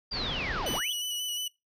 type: linear two-way sweep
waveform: sine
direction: down then up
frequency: 4840 to 192.3 to 3524 Hz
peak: -32 dBFS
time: 0.11-0.93 s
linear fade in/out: 10 ms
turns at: 0.72 s
type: low-pass noise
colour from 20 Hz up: pink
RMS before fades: -35 dBFS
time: 0.11-0.81 s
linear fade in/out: 50 ms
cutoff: 5100 Hz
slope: 48 dB/octave
type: tone with vibrato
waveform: sawtooth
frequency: 2960 Hz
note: F#7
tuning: in tune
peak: -28 dBFS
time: 0.66-1.48 s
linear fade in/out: 5 ms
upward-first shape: square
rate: 5.6 Hz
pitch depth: 19 cents each way
effects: noise-tail reverb RT60 0.2 s tail -22 dB re dry